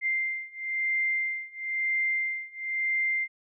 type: beating tone pair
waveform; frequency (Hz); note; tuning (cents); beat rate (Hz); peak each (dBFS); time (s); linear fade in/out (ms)
sine; 2093 / 2094; C7 / C7; 0 / +1; 1; -30 / -29; 0.01-3.28; 50
effects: none